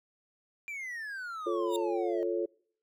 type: exponential sweep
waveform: triangle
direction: down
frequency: 2388 to 622.3 Hz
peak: -35 dBFS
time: 0.68-2.23 s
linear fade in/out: 0 ms
type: chord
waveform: sine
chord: F augmented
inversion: none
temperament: equal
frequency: 349.2 / 440 / 554.4 Hz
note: F4 / A4 / C#5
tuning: 0 / 0 / 0 cents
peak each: -31 / -33 / -35 dBFS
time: 1.46-2.46 s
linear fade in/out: 10 ms
type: tone with exponential growth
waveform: sawtooth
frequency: 3677 Hz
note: A#7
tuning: 24 cents flat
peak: -31 dBFS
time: 1.66-1.76 s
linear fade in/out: 1 ms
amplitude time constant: 21 ms
effects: noise-tail reverb RT60 0.6 s tail -25 dB re dry